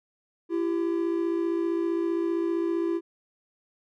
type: tone pair together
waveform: triangle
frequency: 336.7 / 392 Hz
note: E4 / G4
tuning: +37 / 0 cents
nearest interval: minor third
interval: 263 cents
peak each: -23 / -29 dBFS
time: 0.49-3.01 s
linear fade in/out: 50 ms
effects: none